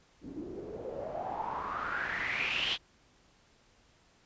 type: noise with low-pass filter sweep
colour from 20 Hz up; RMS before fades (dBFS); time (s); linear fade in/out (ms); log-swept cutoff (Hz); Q
white; -36; 0.21-2.78; 50; 260 to 3400; 6.3
effects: pink hiss -65 dBFS RMS until 4.25 s + resampled to 16000 Hz